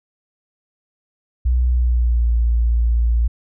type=tone with pitch glide; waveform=sine; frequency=61.74 to 57.94 Hz; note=B1 to A#1; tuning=0 to -10 cents; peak=-13 dBFS; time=1.45-3.28 s; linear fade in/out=10 ms; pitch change=-110 cents; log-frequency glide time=1.7-2.3 s; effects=none